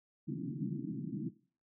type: band-pass noise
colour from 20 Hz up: pink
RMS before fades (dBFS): -39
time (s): 0.27-1.3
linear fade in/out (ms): 20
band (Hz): 130 to 340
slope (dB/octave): 96
effects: noise-tail reverb RT60 0.4 s tail -17 dB re dry